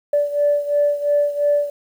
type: beating tone pair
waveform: sine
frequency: 581 / 583.9 Hz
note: D5 / D5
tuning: -19 / -10 cents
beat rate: 2.9 Hz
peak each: -16 / -20 dBFS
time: 0.13-1.7 s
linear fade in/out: 5 ms
effects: tanh soft clip ceiling -8 dBFS + 8-bit